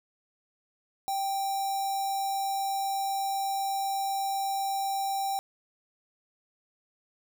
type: tone with notch filter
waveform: square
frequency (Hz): 784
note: G5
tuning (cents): 0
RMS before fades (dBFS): -30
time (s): 1.08-5.39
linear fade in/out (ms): 0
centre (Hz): 2100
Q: 0.68
effects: none